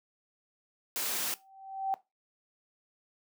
white noise, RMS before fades -33 dBFS, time 0.96-1.34 s, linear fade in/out 0 ms
sine tone with exponential growth, 774 Hz, G5, 22 cents flat, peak -25 dBFS, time 1.34-1.94 s, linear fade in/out 0 ms, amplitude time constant 130 ms
effects noise-tail reverb RT60 0.2 s tail -17 dB re dry + high-pass 200 Hz 12 dB/octave

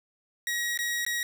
sawtooth tone with dropouts, 1901 Hz, A#6, 33 cents sharp, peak -24 dBFS, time 0.47-1.23 s, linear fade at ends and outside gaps 1 ms, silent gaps 0.775-0.789 / 1.05-1.064 s, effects none

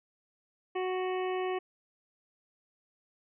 harmonic tone, 370 Hz, F#4, in tune, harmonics 1 / 2 / 3 / 5 / 6 / 7 / 8, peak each -31 / -37 / -41 / -45 / -47 / -48 / -49 dBFS, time 0.75-1.59 s, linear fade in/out 10 ms, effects none

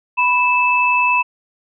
sine tone pair together, 987.8 / 2625 Hz, B5 / E7, 0 / -8 cents, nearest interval octave + perfect fourth, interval 1692 cents, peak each -15 dBFS, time 0.17-1.23 s, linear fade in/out 20 ms, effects none

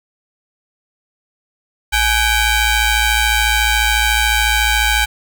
15% pulse ring-modulated tone, 787 Hz, G5, 7 cents sharp, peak -3 dBFS, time 1.92-5.06 s, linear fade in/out 20 ms, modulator 730 Hz, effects none

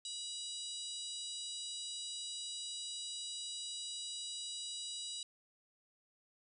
harmonic tone, 972 Hz, B5, 28 cents flat, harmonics 3 / 4 / 5 / 6 / 7 / 8 / 9, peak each -51 / -44 / -50 / -57 / -58 / -49 / -51 dBFS, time 0.05-5.23 s, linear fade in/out 2 ms, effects none

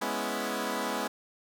10% pulse chord, C# minor seventh, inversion second, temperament equal, 207.7 / 246.9 / 277.2 / 329.6 Hz, G#3 / B3 / C#4 / E4, 0 / 0 / 0 / 0 cents, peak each -27 / -26 / -29 / -29 dBFS, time 0.01-1.08 s, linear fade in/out 10 ms, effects none

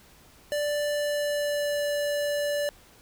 square tone with pitch glide, 587.3 to 582.2 Hz, D5 to D5, 0 to -15 cents, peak -26 dBFS, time 0.52-2.69 s, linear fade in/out 0 ms, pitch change -15 cents, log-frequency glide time 0.91-1.85 s, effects pink hiss -55 dBFS RMS until 3.01 s

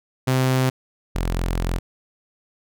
sawtooth tone pair in turn, 129.8 / 43.32 Hz, C3 / F1, -13 / -13 cents, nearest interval octave + perfect fifth, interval 1900 cents, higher first, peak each -13 / -17 dBFS, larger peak first, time 0.27-0.7 / 1.15-1.79 s, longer second, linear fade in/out 10 ms, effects none

